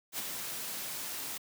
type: noise with ADSR envelope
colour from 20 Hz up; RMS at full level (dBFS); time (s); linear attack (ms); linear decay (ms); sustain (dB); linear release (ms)
white; -35; 0.12-1.38; 63; 32; -4; 9
effects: high-pass 100 Hz 12 dB/octave